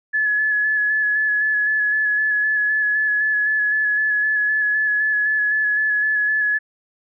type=tone with vibrato; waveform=sine; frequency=1709 Hz; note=G#6; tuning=49 cents sharp; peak=-16 dBFS; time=0.13-6.59 s; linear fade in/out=20 ms; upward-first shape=square; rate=3.9 Hz; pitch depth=17 cents each way; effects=none